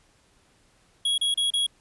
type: tone bursts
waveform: square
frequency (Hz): 3322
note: G#7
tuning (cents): 0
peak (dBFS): -22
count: 4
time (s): 1.05-1.666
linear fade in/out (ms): 5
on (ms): 130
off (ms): 32
effects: pink hiss -62 dBFS RMS until 1.8 s + resampled to 24000 Hz